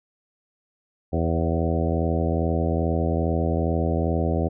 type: harmonic tone with a mistuned harmonic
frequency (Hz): 82.41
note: E2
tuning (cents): 0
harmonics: 1 / 2 / 3 / 4 / 5 / 6 / 7 / 8 / 9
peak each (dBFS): -24 / -27 / -29 / -30 / -31 / -32 / -32 / -33 / -34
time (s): 1.12-4.49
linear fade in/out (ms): 20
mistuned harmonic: 7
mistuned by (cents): -31
effects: none